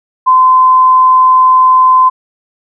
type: tone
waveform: sine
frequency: 1028 Hz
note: C6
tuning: 31 cents flat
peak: -3 dBFS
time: 0.26-2.1 s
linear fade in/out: 20 ms
effects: none